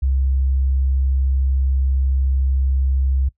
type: tone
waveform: sine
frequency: 66.5 Hz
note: C2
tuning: 29 cents sharp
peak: -15 dBFS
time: 0.02-3.29 s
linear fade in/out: 10 ms
effects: noise-tail reverb RT60 0.1 s tail -19 dB re dry